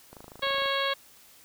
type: click train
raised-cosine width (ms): 1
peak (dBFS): -31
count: 15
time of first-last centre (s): 0.13-0.658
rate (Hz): 26.5
type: harmonic tone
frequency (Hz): 550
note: C#5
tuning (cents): -14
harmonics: 1 / 2 / 3 / 4 / 5 / 6 / 7 / 8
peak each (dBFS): -31 / -31 / -33 / -35 / -38 / -33 / -35 / -40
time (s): 0.42-0.94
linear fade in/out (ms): 10
effects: white hiss -55 dBFS RMS until 1.44 s